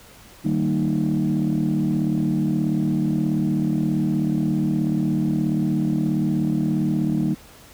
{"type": "tone cluster", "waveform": "sine", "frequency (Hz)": [152.6, 191.2, 228, 309.7], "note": ["D#3", "G3", "A#3", "D#4"], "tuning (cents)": [-33, -43, -38, -8], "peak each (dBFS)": -23, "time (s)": [0.44, 7.35], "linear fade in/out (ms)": 20, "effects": ["tanh soft clip ceiling -13 dBFS", "pink hiss -47 dBFS RMS until 7.73 s"]}